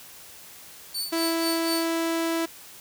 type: tone with tremolo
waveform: sawtooth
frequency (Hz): 4504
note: C#8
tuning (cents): +27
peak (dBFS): -23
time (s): 0.94-1.87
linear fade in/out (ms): 10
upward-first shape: triangle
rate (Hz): 4.1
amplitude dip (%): 90
type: tone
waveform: sawtooth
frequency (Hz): 330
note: E4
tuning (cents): +2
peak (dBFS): -20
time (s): 1.12-2.46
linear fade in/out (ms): 10
effects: white hiss -46 dBFS RMS until 2.8 s